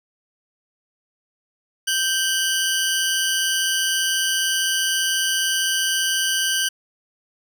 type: tone pair together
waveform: 20% pulse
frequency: 1562 / 2949 Hz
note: G6 / F#7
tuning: -7 / -6 cents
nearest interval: major seventh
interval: 1101 cents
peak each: -17 dBFS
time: 1.87-6.69 s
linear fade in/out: 10 ms
effects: none